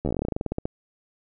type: slowing click train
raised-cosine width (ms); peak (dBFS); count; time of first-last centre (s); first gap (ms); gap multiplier
2; -13; 19; 0.05-0.655; 12; 1.11
effects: none